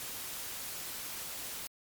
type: noise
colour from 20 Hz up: white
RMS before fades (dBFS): -41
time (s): 0-1.67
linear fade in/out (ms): 0
effects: MP3 96 kbps